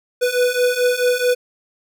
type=beating tone pair; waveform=square; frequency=491.6 / 496.2 Hz; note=B4 / B4; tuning=-8 / +8 cents; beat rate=4.6 Hz; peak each=-20 / -18 dBFS; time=0.21-1.35 s; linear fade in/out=20 ms; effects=none